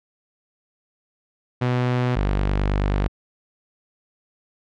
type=tone pair in turn; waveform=sawtooth; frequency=124.3 / 49.33 Hz; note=B2 / G1; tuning=+12 / +12 cents; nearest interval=octave + major third; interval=1600 cents; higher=first; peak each=-15 dBFS; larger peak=neither; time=1.61-2.16 / 2.16-3.08 s; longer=second; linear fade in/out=10 ms; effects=low-pass 3000 Hz 12 dB/octave